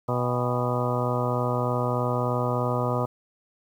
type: harmonic tone with a mistuned harmonic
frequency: 123.2 Hz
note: B2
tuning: 4 cents flat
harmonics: 1 / 2 / 3 / 4 / 5 / 6 / 7 / 8 / 9 / 10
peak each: -27 / -32 / -34 / -30 / -31 / -37 / -36 / -33 / -38 / -33 dBFS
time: 0.08-3.06 s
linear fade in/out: 10 ms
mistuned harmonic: 7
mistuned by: -88 cents
effects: 9-bit